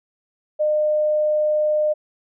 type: tone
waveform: sine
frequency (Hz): 607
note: D#5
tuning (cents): -43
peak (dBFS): -16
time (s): 0.59-1.94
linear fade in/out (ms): 20
effects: none